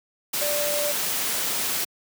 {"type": "tone in noise", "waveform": "sine", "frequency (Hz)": 587, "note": "D5", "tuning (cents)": -1, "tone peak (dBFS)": -26, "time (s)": [0.41, 0.92], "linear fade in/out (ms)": 10, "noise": "white", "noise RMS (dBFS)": -26, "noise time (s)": [0.33, 1.85], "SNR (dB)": -3, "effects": ["high-pass 150 Hz 12 dB/octave"]}